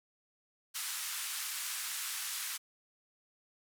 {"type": "band-pass noise", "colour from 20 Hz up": "white", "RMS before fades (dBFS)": -39, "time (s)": [0.74, 2.58], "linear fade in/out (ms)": 20, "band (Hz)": [1100, 13000], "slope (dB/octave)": 24, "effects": []}